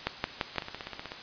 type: two click trains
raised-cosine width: 0.3 ms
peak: -11 / -21 dBFS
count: 4 / 10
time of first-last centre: 0.07-0.583 / 0.56-1.119 s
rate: 5.85 / 16.1 Hz
effects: white hiss -43 dBFS RMS until 1.22 s + resampled to 11025 Hz